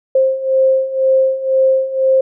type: beating tone pair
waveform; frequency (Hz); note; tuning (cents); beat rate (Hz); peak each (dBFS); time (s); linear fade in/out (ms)
sine; 527 / 529; C5 / C5; +12 / +19; 2; -16 / -12; 0.15-2.21; 5
effects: none